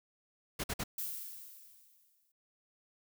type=noise bursts; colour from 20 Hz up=pink; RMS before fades=-36 dBFS; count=3; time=0.59-0.839 s; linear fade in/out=10 ms; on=49 ms; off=51 ms
type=noise with exponential decay; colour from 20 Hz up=violet; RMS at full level=-37 dBFS; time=0.98-2.32 s; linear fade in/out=5 ms; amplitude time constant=290 ms
effects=none